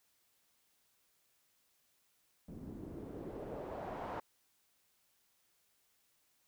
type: noise with low-pass filter sweep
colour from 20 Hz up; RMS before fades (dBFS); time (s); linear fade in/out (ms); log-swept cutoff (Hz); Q
white; -45; 2.48-4.2; 5; 220 to 930; 1.7
effects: white hiss -75 dBFS RMS until 6.47 s